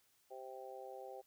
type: harmonic tone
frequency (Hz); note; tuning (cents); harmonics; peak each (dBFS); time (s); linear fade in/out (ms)
130.5; C3; -4; 3 / 4 / 5 / 6; -53 / -51 / -56 / -52; 0.3-1.22; 20
effects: white hiss -74 dBFS RMS until 1.26 s